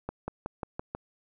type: accelerating click train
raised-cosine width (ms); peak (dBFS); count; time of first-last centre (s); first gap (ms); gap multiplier
1; -19; 6; 0.09-0.95; 190; 0.95
effects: none